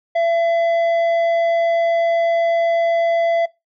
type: tone with tanh clipping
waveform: sine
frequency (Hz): 673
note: E5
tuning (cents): +36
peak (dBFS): -16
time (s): 0.15-3.46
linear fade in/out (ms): 10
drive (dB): 8
effects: noise-tail reverb RT60 0.2 s tail -20 dB re dry